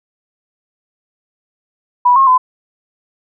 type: tone with pitch steps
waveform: sine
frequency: 982 / 1077 / 1017 Hz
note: B5 / C6 / C6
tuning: -10 / +50 / -50 cents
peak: -6 dBFS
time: 2.05-2.38 s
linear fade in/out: 10 ms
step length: 110 ms
effects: none